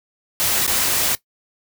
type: noise with dropouts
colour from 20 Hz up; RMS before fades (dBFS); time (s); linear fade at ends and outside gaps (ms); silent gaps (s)
white; -19; 0.4-1.15; 0; 0.665-0.677
effects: noise-tail reverb RT60 0.1 s tail -18 dB re dry